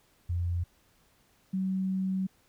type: tone pair in turn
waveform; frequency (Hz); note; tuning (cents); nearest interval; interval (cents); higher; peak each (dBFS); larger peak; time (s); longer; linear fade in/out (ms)
sine; 87 / 189.2; F2 / F#3; -6 / +39; octave + minor second; 1345; second; -27; neither; 0.29-0.64 / 1.53-2.27; second; 10
effects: pink hiss -66 dBFS RMS until 2.48 s